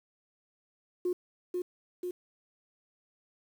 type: tone with echo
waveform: sine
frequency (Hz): 358.9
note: F4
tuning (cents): +47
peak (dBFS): -26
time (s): 1.05-1.13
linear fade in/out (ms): 5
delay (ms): 490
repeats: 2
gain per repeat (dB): -3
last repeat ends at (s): 2.11
effects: tanh soft clip ceiling -23 dBFS + 9-bit